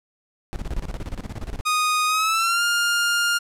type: noise with tremolo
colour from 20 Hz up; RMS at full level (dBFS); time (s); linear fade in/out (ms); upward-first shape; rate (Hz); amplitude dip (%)
brown; -27; 0.53-1.61; 0; square; 17; 80
type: tone with pitch glide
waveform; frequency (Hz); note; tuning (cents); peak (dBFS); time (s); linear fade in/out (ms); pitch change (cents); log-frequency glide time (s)
sawtooth; 1240 to 1408; D#6 to F6; -6 to +14; -15; 1.65-3.39; 20; +220; 2.07-2.63
effects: low-pass 12000 Hz 12 dB/octave